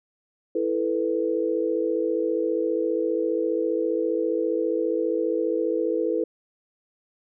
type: chord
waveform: sine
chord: E suspended fourth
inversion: none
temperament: just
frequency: 329.6 / 439.5 / 494.4 Hz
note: E4 / A4 / B4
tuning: 0 / -2 / +2 cents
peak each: -26 dBFS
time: 0.55-6.24 s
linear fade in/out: 5 ms
effects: none